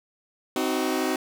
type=chord; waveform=sawtooth; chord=C diminished; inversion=none; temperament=just; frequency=261.6 / 314 / 376.7 Hz; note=C4 / Eb4 / Gb4; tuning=0 / +16 / +31 cents; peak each=-24 dBFS; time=0.56-1.16 s; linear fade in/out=2 ms; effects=none